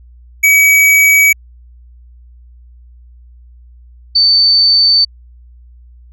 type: tone pair in turn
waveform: square / sine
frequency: 2273 / 4546 Hz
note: C#7 / C#8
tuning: +43 / +43 cents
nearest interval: octave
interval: 1200 cents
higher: second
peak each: -6 dBFS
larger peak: neither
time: 0.43-1.33 / 4.15-5.05 s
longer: neither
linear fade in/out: 10 ms
effects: added 60 Hz sine -37 dBFS peak until 6.12 s